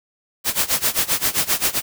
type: noise with tremolo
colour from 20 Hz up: white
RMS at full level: -17 dBFS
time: 0.44-1.82 s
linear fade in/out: 50 ms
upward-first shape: sine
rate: 7.6 Hz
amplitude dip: 90%
effects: none